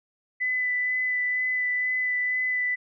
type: tone with vibrato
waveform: sine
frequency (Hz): 2000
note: B6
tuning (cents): +21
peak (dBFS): -23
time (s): 0.4-2.76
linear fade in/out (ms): 20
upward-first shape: sine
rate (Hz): 2.1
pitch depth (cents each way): 11
effects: none